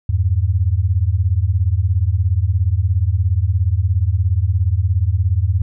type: beating tone pair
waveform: sine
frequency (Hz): 83.4 / 100.4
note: E2 / G2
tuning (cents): +21 / +42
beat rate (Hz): 17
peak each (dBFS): -16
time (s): 0.09-5.62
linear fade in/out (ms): 5
effects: none